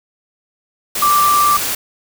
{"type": "tone in noise", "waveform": "sine", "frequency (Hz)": 1174.7, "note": "D6", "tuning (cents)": 0, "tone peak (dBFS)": -10, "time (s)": [1.02, 1.57], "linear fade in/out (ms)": 5, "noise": "white", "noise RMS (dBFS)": -20, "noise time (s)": [0.95, 1.75], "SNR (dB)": 7, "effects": []}